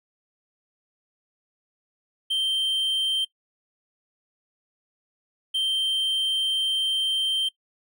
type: tone bursts at uneven times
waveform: triangle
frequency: 3136 Hz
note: G7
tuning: in tune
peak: -20 dBFS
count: 2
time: 2.3-3.25 / 5.54-7.49 s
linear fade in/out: 10 ms
effects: noise-tail reverb RT60 0.1 s tail -20 dB re dry